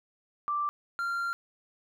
sine / triangle tone pair in turn, 1174.7 / 1384.5 Hz, D6 / F6, 0 / -15 cents, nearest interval minor third, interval 285 cents, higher second, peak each -27 dBFS, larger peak neither, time 0.48-0.69 / 0.99-1.33 s, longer second, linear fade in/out 0 ms, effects none

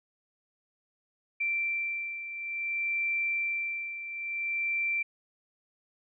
sine beating tone pair, 2349 / 2349.57 Hz, D7 / D7, 0 / 0 cents, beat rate 0.57 Hz, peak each -30 / -36 dBFS, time 1.4-5.03 s, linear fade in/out 10 ms, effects none

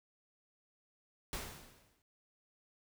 pink noise with exponential decay, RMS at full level -39 dBFS, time 1.33-2.02 s, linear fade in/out 1 ms, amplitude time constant 150 ms, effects none

